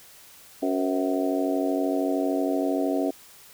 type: harmonic tone with a mistuned harmonic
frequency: 93 Hz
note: F#2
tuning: 9 cents sharp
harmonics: 3 / 4 / 5 / 6 / 7 / 8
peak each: -25 / -30 / -32 / -35 / -29 / -35 dBFS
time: 0.62-3.11 s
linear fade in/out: 10 ms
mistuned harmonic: 6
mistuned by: -78 cents
effects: white hiss -50 dBFS RMS until 3.53 s